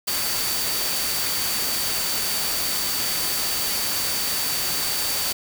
sine tone in noise, 4578 Hz, D8, 45 cents flat, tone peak -29 dBFS, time 0.07-5.33 s, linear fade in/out 10 ms, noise white, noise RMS -25 dBFS, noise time 0.07-5.33 s, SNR -7 dB, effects none

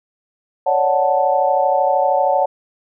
sine chord, D major seventh, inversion third, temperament equal, 554.4 / 587.3 / 740 / 880 Hz, C#5 / D5 / F#5 / A5, 0 / 0 / 0 / 0 cents, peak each -18 / -21 / -17 / -19 dBFS, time 0.66-2.46 s, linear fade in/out 10 ms, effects none

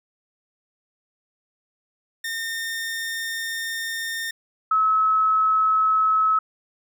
sawtooth / sine tone pair in turn, 1822 / 1291.3 Hz, A#6 / E6, -40 / -36 cents, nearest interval tritone, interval 596 cents, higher first, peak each -23 / -16 dBFS, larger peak second, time 2.24-4.31 / 4.71-6.39 s, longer first, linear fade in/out 5 ms, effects none

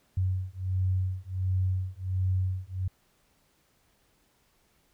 sine beating tone pair, 92.5 / 93.9 Hz, F#2 / F#2, 0 / +26 cents, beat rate 1.4 Hz, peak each -29 dBFS, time 0.17-2.88 s, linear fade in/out 5 ms, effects pink hiss -68 dBFS RMS until 4.93 s

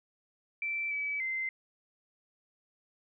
sine tone with pitch steps, 2334 / 2292 / 2075 Hz, D7 / D7 / C7, -11 / -43 / -15 cents, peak -31 dBFS, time 0.62-1.49 s, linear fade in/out 2 ms, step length 290 ms, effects none

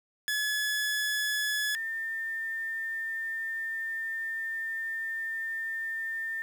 sawtooth / sine tone pair in turn, 1706 / 1803.1 Hz, G#6 / A6, +46 / +42 cents, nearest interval minor second, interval 96 cents, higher second, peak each -24 / -31 dBFS, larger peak first, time 0.28-1.75 / 1.75-6.42 s, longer second, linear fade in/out 0 ms, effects 9-bit

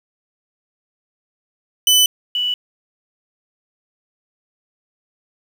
sawtooth / sine tone pair in turn, 3000 / 2960 Hz, F#7 / F#7, +23 / 0 cents, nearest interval unison, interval 23 cents, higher first, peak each -7 / -17 dBFS, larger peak first, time 1.87-2.06 / 2.35-2.54 s, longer neither, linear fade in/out 2 ms, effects 7-bit

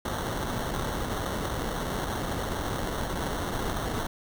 pink noise with sample-and-hold, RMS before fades -31 dBFS, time 0.05-4.07 s, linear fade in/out 5 ms, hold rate 2450 Hz, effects none

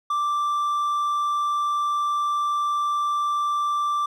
triangle tone, 1174.7 Hz, D6, in tune, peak -19 dBFS, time 0.1-4.06 s, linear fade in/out 5 ms, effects none

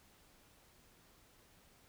silence, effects pink hiss -66 dBFS RMS until 1.88 s

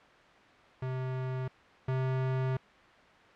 square tone pair in turn, 129.5 / 130.55 Hz, C3 / C3, -17 / -3 cents, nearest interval unison, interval 14 cents, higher second, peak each -33 / -29 dBFS, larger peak second, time 0.82-1.48 / 1.88-2.57 s, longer second, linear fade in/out 5 ms, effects white hiss -56 dBFS RMS until 3.35 s + low-pass 2000 Hz 12 dB/octave

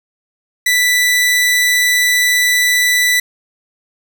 sawtooth tone, 1977 Hz, B6, 1 cent sharp, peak -7 dBFS, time 0.66-3.2 s, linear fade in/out 5 ms, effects none

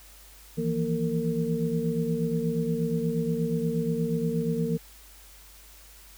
sine tone cluster, 161.4 / 169.8 / 233.4 / 456.3 Hz, E3 / F3 / A#3 / A#4, -36 / -48 / +2 / -37 cents, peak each -30 dBFS, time 0.57-4.78 s, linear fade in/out 20 ms, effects added 50 Hz sine -52 dBFS peak until 6.17 s + white hiss -52 dBFS RMS until 6.17 s

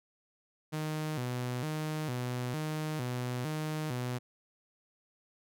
sawtooth tone with vibrato, 138.59 Hz, C#3, in tune, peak -29 dBFS, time 0.72-4.19 s, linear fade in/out 20 ms, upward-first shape square, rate 1.1 Hz, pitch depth 190 cents each way, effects none

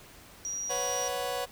sine tone, 5750 Hz, F8, 50 cents sharp, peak -32 dBFS, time 0.45-1.08 s, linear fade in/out 0 ms
sawtooth chord, B suspended second, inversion none, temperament just, 493.9 / 555.6 / 740.8 Hz, B4 / C#5 / F#5, 0 / +4 / +2 cents, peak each -31 dBFS, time 0.69-1.46 s, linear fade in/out 20 ms
effects pink hiss -52 dBFS RMS until 1.51 s

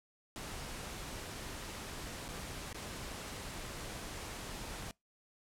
pink noise with dropouts, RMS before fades -44 dBFS, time 0.36-4.91 s, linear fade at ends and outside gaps 0 ms, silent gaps 2.282-2.288 / 2.728-2.745 s, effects noise-tail reverb RT60 0.2 s tail -25 dB re dry + low-pass 11000 Hz 12 dB/octave

